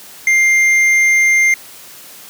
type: tone with hard clipping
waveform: sine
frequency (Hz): 2100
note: C7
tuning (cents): +6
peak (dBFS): -10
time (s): 0.27-1.54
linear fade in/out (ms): 2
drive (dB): 6
effects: white hiss -37 dBFS RMS until 2.29 s + high-pass 100 Hz 12 dB/octave